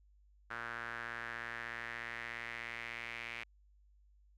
sawtooth tone with band-pass filter sweep, 116.8 Hz, A#2, 4 cents sharp, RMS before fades -44 dBFS, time 0.5-3.44 s, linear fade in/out 10 ms, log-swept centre 1500 to 2300 Hz, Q 4.1, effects added 50 Hz sine -63 dBFS peak until 4.37 s

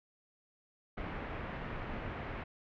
pink low-pass noise, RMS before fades -41 dBFS, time 0.97-2.44 s, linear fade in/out 10 ms, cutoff 2400 Hz, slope 24 dB/octave, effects none

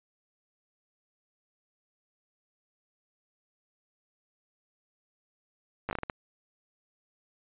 slowing click train, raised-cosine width 0.5 ms, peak -17 dBFS, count 8, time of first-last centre 5.89-6.098 s, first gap 9 ms, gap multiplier 1.39, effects resampled to 8000 Hz

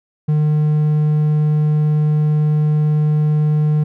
triangle tone, 151.5 Hz, D#3, 46 cents flat, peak -10 dBFS, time 0.28-3.84 s, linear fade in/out 10 ms, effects none

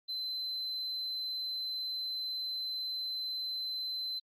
sine tone, 4061 Hz, B7, 48 cents sharp, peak -32 dBFS, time 0.08-4.2 s, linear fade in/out 20 ms, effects tanh soft clip ceiling -33 dBFS + Opus 48 kbps

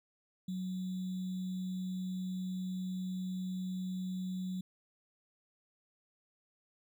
sine tone with sample-and-hold, 185 Hz, F#3, in tune, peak -35 dBFS, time 0.48-4.61 s, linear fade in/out 5 ms, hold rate 3675 Hz, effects none

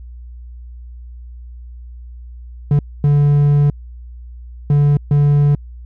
triangle tone bursts at uneven times, 144.8 Hz, D3, 24 cents flat, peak -7 dBFS, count 4, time 2.71-2.79 / 3.04-3.7 / 4.7-4.97 / 5.11-5.55 s, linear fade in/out 2 ms, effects added 60 Hz sine -31 dBFS peak until 5.85 s

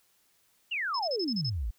sine exponential sweep, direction down, 2960 to 47 Hz, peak -29 dBFS, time 0.71-1.71 s, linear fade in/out 10 ms
sine tone bursts, 5200 Hz, E8, 24 cents flat, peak -31 dBFS, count 7, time 0.94-1.498 s, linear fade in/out 5 ms, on 54 ms, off 30 ms
effects white hiss -68 dBFS RMS until 1.78 s

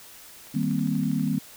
click train, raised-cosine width 0.3 ms, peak -32 dBFS, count 11, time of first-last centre 0.47-1.276 s, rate 12.4 Hz
sine chord, C minor seventh, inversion first, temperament equal, 155.56 / 196 / 233.1 / 261.6 Hz, Eb3 / G3 / Bb3 / C4, 0 / 0 / 0 / 0 cents, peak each -28 dBFS, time 0.54-1.39 s, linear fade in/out 10 ms
effects white hiss -47 dBFS RMS until 1.56 s

